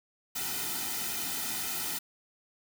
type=noise with comb filter; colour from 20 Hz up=white; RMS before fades=-34 dBFS; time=0.35-1.99 s; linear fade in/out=10 ms; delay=1.8 ms; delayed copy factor=-1; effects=none